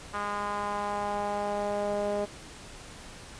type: tone with band-pass filter sweep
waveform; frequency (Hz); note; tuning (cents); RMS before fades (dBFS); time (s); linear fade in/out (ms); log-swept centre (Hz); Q
sawtooth; 205.1; G#3; -21; -31; 0.13-2.26; 20; 1200 to 560; 2.9
effects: pink hiss -46 dBFS RMS until 3.39 s + resampled to 22050 Hz